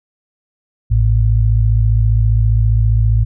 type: tone pair together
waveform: sine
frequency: 55.03 / 110 Hz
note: A1 / A2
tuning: +1 / 0 cents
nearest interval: octave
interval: 1199 cents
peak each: -12 dBFS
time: 0.9-3.25 s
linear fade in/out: 20 ms
effects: none